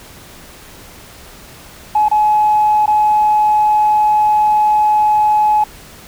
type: tone with dropouts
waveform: sine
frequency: 848 Hz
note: G#5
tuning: 36 cents sharp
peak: -8 dBFS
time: 1.95-5.64 s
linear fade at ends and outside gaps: 5 ms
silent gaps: 2.085-2.113 / 2.86-2.877 s
effects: tanh soft clip ceiling -4 dBFS + pink hiss -38 dBFS RMS until 6.07 s